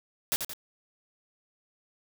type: noise with echo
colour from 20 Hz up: white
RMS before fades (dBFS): -27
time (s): 0.32-0.36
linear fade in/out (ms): 0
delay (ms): 87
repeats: 2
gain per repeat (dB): -6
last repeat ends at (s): 0.534
effects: none